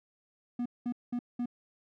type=tone bursts; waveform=triangle; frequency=242.5 Hz; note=B3; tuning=31 cents flat; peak=-28 dBFS; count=4; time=0.59-1.458 s; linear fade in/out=5 ms; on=67 ms; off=200 ms; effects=none